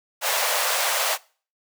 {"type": "high-pass noise", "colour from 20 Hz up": "pink", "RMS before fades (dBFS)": -23, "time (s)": [0.21, 1.18], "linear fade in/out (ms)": 50, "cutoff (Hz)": 530, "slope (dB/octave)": 48, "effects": ["noise-tail reverb RT60 0.4 s tail -22 dB re dry"]}